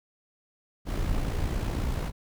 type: noise with amplitude modulation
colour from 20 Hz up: brown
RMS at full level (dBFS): -26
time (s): 0.85-2.12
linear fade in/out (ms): 50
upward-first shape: sine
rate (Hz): 58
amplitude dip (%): 50
effects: none